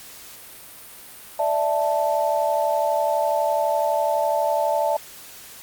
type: chord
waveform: sine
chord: D suspended second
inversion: none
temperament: equal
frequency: 587.3 / 659.3 / 880 Hz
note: D5 / E5 / A5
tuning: 0 / 0 / 0 cents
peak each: -23 dBFS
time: 1.39-4.97 s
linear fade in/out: 5 ms
effects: white hiss -42 dBFS RMS until 5.62 s + Opus 48 kbps